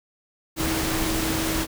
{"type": "tone in noise", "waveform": "sine", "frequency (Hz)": 321.9, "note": "E4", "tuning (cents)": -41, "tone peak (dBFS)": -27, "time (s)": [0.56, 1.67], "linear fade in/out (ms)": 50, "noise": "pink", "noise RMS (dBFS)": -26, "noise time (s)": [0.56, 1.67], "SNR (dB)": -4, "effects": []}